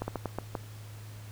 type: slowing click train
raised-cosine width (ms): 1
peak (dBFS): -18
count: 6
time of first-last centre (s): 0.02-0.552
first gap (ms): 60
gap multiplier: 1.29
effects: added 106 Hz sine -43 dBFS peak until 1.31 s + pink hiss -53 dBFS RMS until 1.31 s